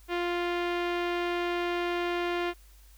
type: tone with low-pass filter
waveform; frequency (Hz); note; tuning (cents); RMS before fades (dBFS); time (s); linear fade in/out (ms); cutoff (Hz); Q
sawtooth; 349.4; F4; +1; -30; 0.08-2.54; 50; 2800; 1.5
effects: added 50 Hz sine -52 dBFS peak until 2.97 s + white hiss -61 dBFS RMS until 2.97 s